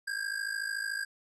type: ring-modulated tone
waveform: square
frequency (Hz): 1609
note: G6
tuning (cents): +45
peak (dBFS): -30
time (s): 0.07-1.05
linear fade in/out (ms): 10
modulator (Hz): 26.8
effects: resampled to 24000 Hz